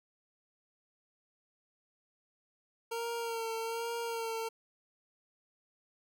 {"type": "tone with vibrato", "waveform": "25% pulse", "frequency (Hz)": 459.3, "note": "A#4", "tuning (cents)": -26, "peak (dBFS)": -31, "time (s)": [2.91, 4.49], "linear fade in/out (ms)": 10, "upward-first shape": "sine", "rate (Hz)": 1.2, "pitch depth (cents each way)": 31, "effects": []}